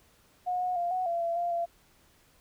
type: tone with pitch steps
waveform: sine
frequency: 724 / 728 / 696 / 739 / 683 / 677 / 695 / 684 Hz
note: F#5 / F#5 / F5 / F#5 / F5 / E5 / F5 / F5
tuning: -38 / -28 / -6 / -2 / -39 / +46 / -9 / -36 cents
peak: -27 dBFS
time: 0.46-1.66 s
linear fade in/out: 20 ms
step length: 150 ms
effects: pink hiss -63 dBFS RMS until 2.4 s